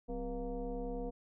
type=tone with frequency modulation; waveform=sine; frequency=257.6 Hz; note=C4; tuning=27 cents flat; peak=-36 dBFS; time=0.08-1.11 s; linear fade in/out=20 ms; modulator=223 Hz; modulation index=1.6; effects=none